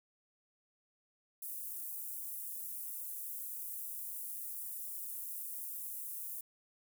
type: high-pass noise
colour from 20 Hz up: pink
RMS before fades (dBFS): -43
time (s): 1.42-6.41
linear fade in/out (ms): 5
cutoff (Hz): 11000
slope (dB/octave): 24
effects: none